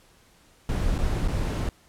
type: noise with dropouts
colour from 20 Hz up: brown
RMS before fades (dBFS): -25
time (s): 0.69-1.69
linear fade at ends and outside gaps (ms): 2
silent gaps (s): 0.981-0.987 / 1.278-1.282
effects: pink hiss -58 dBFS RMS until 1.88 s + low-pass 12000 Hz 12 dB/octave